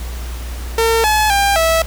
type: tone with pitch steps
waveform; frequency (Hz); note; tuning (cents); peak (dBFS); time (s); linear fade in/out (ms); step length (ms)
sawtooth; 454.3 / 855 / 798 / 653; A#4 / A5 / G5 / E5; -45 / -50 / +31 / -17; -8; 0.78-1.82; 2; 260
effects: added 60 Hz sine -23 dBFS peak until 1.86 s + pink hiss -34 dBFS RMS until 1.86 s